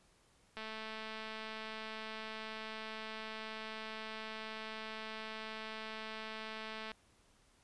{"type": "click train", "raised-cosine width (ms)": 0.3, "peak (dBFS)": -29, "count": 1391, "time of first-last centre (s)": [0.57, 6.917], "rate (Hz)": 219, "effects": ["pink hiss -69 dBFS RMS until 7.63 s", "resampled to 24000 Hz"]}